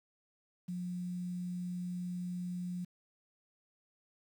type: tone with quantisation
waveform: sine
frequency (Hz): 178.7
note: F3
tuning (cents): +40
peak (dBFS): -36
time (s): 0.68-2.85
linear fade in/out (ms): 10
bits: 10
effects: none